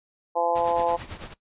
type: harmonic tone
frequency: 170.6 Hz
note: F3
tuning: 40 cents flat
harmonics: 2 / 3 / 4 / 5 / 6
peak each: -37 / -26 / -27 / -25 / -32 dBFS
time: 0.35-0.97 s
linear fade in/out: 20 ms
type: noise with tremolo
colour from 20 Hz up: pink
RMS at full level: -36 dBFS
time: 0.55-1.34 s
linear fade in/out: 10 ms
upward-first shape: triangle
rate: 9.1 Hz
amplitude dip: 80%
type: click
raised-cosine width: 3 ms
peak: -25 dBFS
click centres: 0.797 s
effects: noise-tail reverb RT60 0.1 s tail -17 dB re dry + resampled to 8000 Hz